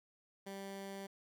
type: tone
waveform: 15% pulse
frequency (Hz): 196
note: G3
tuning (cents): 0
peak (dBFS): -38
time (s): 0.46-1.07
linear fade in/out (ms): 10
effects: none